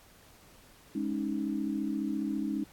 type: chord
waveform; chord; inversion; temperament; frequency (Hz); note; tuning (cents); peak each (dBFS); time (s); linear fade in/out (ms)
sine; Ab suspended fourth; none; just; 207.7 / 276.9 / 311.5; Ab3 / Db4 / Eb4; 0 / -2 / +2; -34; 0.95-2.64; 5
effects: pink hiss -58 dBFS RMS until 2.72 s + AAC 64 kbps